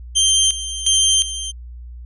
20% pulse tone with tremolo, 3147 Hz, G7, 6 cents sharp, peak -7 dBFS, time 0.15-1.52 s, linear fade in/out 20 ms, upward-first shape square, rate 1.4 Hz, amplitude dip 75%, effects added 60 Hz sine -32 dBFS peak until 2.05 s + resampled to 24000 Hz

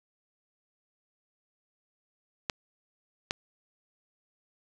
clicks, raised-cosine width 0.2 ms, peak -11 dBFS, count 2, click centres 2.498 / 3.309 s, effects none

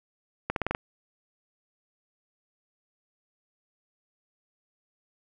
accelerating click train, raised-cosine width 0.5 ms, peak -12 dBFS, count 6, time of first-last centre 0.5-0.749 s, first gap 62 ms, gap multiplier 0.89, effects none

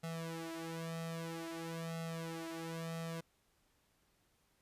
sawtooth tone with flanger, 164.81 Hz, E3, in tune, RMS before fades -43 dBFS, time 0.03-3.21 s, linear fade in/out 10 ms, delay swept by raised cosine 1.5 to 4.5 ms, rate 0.51 Hz, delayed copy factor +1, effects pink hiss -75 dBFS RMS until 4.61 s + resampled to 32000 Hz

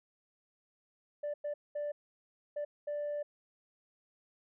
sine tone bursts at uneven times, 587.3 Hz, D5, in tune, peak -32 dBFS, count 5, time 1.23-1.34 / 1.44-1.54 / 1.75-1.92 / 2.56-2.65 / 2.87-3.23 s, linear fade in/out 10 ms, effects tanh soft clip ceiling -32 dBFS

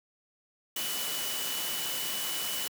sine tone in noise, 2966 Hz, F#7, 4 cents sharp, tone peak -37 dBFS, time 0.76-2.68 s, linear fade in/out 5 ms, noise white, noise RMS -34 dBFS, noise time 0.76-2.68 s, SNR -6 dB, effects high-pass 150 Hz 12 dB/octave

